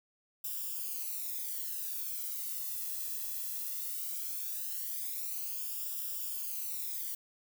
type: noise with flanger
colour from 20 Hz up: violet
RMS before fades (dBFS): -38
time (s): 0.44-7.15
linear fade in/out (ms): 5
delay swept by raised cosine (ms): 0.47 to 1.35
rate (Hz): 0.18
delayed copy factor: -0.9
effects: none